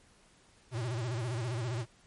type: tone with vibrato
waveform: square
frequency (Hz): 119.3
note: A#2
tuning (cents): +41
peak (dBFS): -33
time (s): 0.71-1.86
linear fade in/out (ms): 50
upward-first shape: sine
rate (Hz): 15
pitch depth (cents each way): 150
effects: pink hiss -63 dBFS RMS until 2.06 s + MP3 48 kbps